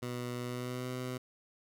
15% pulse tone with pitch glide, 122.8 to 126.69 Hz, B2 to B2, -9 to +45 cents, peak -30 dBFS, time 0.02-1.18 s, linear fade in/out 10 ms, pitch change +54 cents, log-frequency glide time 0.46-0.9 s, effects none

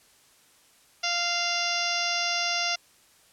harmonic tone, 695 Hz, F5, 9 cents flat, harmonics 1 / 2 / 3 / 4 / 5 / 6 / 7 / 8 / 9, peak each -33 / -34 / -33 / -32 / -35 / -38 / -32 / -32 / -38 dBFS, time 1.03-2.76 s, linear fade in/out 10 ms, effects white hiss -59 dBFS RMS until 3.32 s + low-pass 11000 Hz 12 dB/octave

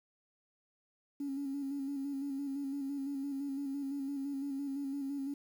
sine tone with vibrato, 277.2 Hz, C#4, in tune, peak -34 dBFS, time 1.2-5.34 s, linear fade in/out 5 ms, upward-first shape square, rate 5.9 Hz, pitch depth 37 cents each way, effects tanh soft clip ceiling -31 dBFS + 10-bit

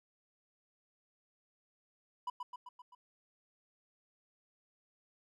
triangle tone with echo, 987.8 Hz, B5, in tune, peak -33 dBFS, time 2.27-2.3 s, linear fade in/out 5 ms, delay 130 ms, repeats 5, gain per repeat -4 dB, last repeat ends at 2.95 s, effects none

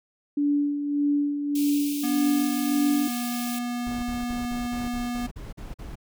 sine tone with tremolo, 289 Hz, D4, 28 cents flat, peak -19 dBFS, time 0.37-3.08 s, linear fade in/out 5 ms, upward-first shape sine, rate 1.7 Hz, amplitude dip 55%
white high-pass noise, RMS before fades -36 dBFS, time 1.55-3.59 s, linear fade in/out 5 ms, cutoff 2300 Hz, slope 96 dB/octave
square tone, 242.2 Hz, B3, 34 cents flat, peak -28 dBFS, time 2.03-5.27 s, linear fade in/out 10 ms
brown noise bursts, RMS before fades -37 dBFS, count 10, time 3.86-5.956 s, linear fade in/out 10 ms, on 170 ms, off 44 ms
effects none

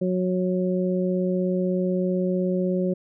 harmonic tone, 183.2 Hz, F#3, 17 cents flat, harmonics 1 / 2 / 3, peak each -23 / -26 / -28 dBFS, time 0.01-2.94 s, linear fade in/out 10 ms, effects none

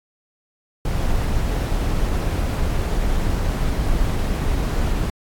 brown noise, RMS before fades -20 dBFS, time 0.85-5.1 s, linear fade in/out 2 ms, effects AAC 64 kbps

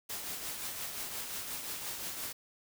white noise with tremolo, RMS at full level -38 dBFS, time 0.09-2.33 s, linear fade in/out 10 ms, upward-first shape triangle, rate 5.7 Hz, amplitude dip 45%, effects none

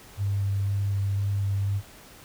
sine tone with vibrato, 99.4 Hz, G2, 25 cents sharp, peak -23 dBFS, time 0.17-1.82 s, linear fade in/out 50 ms, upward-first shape square, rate 2 Hz, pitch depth 8 cents each way, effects pink hiss -49 dBFS RMS until 2.24 s

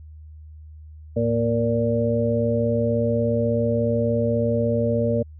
harmonic tone with a mistuned harmonic, 116.54 Hz, A#2, in tune, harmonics 1 / 2 / 4 / 5, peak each -24 / -24 / -24 / -24 dBFS, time 1.16-5.23 s, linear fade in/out 10 ms, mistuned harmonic 1, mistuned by -84 cents, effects added 77 Hz sine -39 dBFS peak until 5.39 s

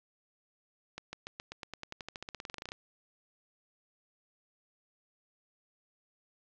accelerating click train, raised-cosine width 0.2 ms, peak -23 dBFS, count 24, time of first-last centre 0.98-2.719 s, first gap 150 ms, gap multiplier 0.93, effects low-pass 6000 Hz 12 dB/octave + 10-bit

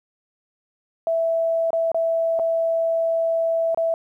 sine tone with dropouts, 659.3 Hz, E5, in tune, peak -18 dBFS, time 1.07-3.94 s, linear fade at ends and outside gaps 1 ms, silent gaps 1.705-1.731 / 1.917-1.945 / 2.391-2.396 / 3.746-3.774 s, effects 10-bit

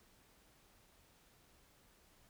silence, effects pink hiss -68 dBFS RMS until 2.29 s

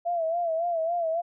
sine tone with vibrato, 671 Hz, E5, 31 cents sharp, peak -24 dBFS, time 0.05-1.22 s, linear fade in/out 20 ms, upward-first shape sine, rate 3.6 Hz, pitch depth 79 cents each way, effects none

